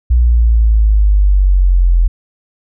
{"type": "exponential sweep", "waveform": "sine", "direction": "down", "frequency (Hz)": [60.9, 42.16], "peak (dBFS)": -6, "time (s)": [0.1, 2.08], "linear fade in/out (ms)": 10, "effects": []}